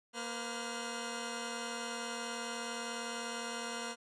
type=tone cluster; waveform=10% pulse; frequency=234.1 / 508 / 1415 Hz; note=A#3 / B4 / F6; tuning=+8 / +49 / +22 cents; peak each=-33 / -35 / -36 dBFS; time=0.13-3.96 s; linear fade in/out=50 ms; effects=resampled to 22050 Hz